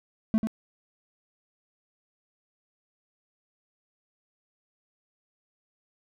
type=tone with echo; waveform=triangle; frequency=220 Hz; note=A3; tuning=in tune; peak=-17 dBFS; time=0.34-0.38 s; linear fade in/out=0 ms; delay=91 ms; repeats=1; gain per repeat=-6 dB; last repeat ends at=0.471 s; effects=none